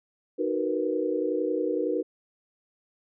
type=chord; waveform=sine; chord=B major seventh; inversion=first; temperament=just; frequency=308.7 / 370.4 / 463 / 493.9 Hz; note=D#4 / F#4 / A#4 / B4; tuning=-14 / +2 / -12 / 0 cents; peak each=-30 dBFS; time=0.38-2.03 s; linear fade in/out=20 ms; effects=none